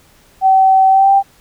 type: tone with pitch glide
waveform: sine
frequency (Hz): 765 to 786.5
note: G5 to G5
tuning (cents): -42 to +6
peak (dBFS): -6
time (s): 0.41-1.23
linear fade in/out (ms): 50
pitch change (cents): +48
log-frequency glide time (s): 0.89-1.11
effects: pink hiss -49 dBFS RMS until 1.4 s